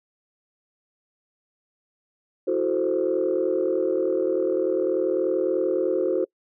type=chord; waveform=sine; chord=F# half-diminished seventh; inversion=third; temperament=equal; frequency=329.6 / 370 / 440 / 523.3 Hz; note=E4 / F#4 / A4 / C5; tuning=0 / 0 / 0 / 0 cents; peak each=-27 / -23 / -27 / -25 dBFS; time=2.47-6.25 s; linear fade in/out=10 ms; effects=noise-tail reverb RT60 0.1 s tail -26 dB re dry + tanh soft clip ceiling -13 dBFS